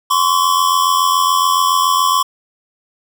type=tone pair together; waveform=square; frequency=1039.9 / 1127 Hz; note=C6 / C#6; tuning=-11 / +28 cents; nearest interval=minor second; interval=139 cents; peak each=-15 dBFS; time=0.1-2.23 s; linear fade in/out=10 ms; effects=8-bit